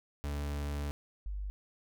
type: tone pair in turn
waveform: 40% pulse / sine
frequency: 72.3 / 49.45 Hz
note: D2 / G1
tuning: -27 / +16 cents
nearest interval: perfect fifth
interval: 657 cents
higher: first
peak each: -33 / -35 dBFS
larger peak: first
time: 0.24-0.91 / 1.26-1.5 s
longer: first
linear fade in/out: 0 ms
effects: none